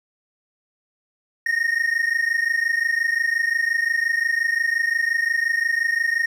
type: tone pair together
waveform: triangle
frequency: 1839 / 1864.7 Hz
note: A#6 / A#6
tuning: -24 / 0 cents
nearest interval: unison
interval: 24 cents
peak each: -20 dBFS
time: 1.46-6.26 s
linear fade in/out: 5 ms
effects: none